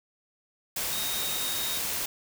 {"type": "tone in noise", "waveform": "sine", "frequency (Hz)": 3729, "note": "A#7", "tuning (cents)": 0, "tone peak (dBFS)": -34, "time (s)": [0.92, 1.79], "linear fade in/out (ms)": 5, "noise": "white", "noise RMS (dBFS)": -31, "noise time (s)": [0.76, 2.06], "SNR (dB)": -6, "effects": []}